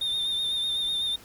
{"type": "tone with vibrato", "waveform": "triangle", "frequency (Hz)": 3630, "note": "A#7", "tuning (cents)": -47, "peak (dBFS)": -24, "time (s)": [0.01, 1.16], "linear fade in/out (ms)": 5, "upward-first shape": "sine", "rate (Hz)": 8, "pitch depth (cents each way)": 36, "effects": ["pink hiss -50 dBFS RMS until 1.24 s"]}